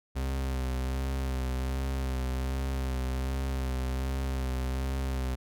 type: tone with vibrato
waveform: 40% pulse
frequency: 65.41 Hz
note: C2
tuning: in tune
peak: -28 dBFS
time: 0.15-5.36 s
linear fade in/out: 20 ms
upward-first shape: sine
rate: 1.3 Hz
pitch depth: 31 cents each way
effects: none